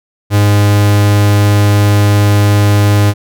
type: tone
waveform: 45% pulse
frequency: 102.8 Hz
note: G#2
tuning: 17 cents flat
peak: -6 dBFS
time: 0.3-3.14 s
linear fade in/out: 50 ms
effects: none